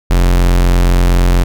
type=tone; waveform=45% pulse; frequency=44.23 Hz; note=F1; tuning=23 cents sharp; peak=-7 dBFS; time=0.1-1.44 s; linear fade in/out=10 ms; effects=none